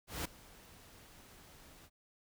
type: noise with ADSR envelope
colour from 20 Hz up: pink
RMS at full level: -37 dBFS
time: 0.07-1.9 s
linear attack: 180 ms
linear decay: 7 ms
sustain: -21 dB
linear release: 49 ms
effects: none